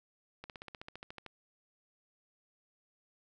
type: slowing click train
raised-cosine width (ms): 0.3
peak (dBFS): -29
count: 13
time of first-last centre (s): 0.44-1.263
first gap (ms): 58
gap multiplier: 1.03
effects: none